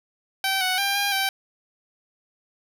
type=tone with pitch steps; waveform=10% pulse; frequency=773 / 742 / 795 / 805 / 777 Hz; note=G5 / F#5 / G5 / G5 / G5; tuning=-24 / +5 / +24 / +46 / -16 cents; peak=-13 dBFS; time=0.44-1.29 s; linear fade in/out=2 ms; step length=170 ms; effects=none